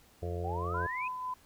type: harmonic tone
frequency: 87.31 Hz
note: F2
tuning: in tune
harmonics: 1 / 2 / 4 / 5 / 6 / 7 / 8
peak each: -35 / -45 / -44 / -40 / -45 / -47 / -46 dBFS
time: 0.22-0.87 s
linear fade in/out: 10 ms
type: exponential sweep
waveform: sine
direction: up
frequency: 727 to 2598 Hz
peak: -36 dBFS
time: 0.44-1.08 s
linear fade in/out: 5 ms
type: tone with tremolo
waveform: sine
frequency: 1009 Hz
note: B5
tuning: 37 cents sharp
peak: -33 dBFS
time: 0.74-1.34 s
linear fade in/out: 5 ms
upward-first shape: sine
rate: 4 Hz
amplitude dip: 35%
effects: pink hiss -62 dBFS RMS until 1.45 s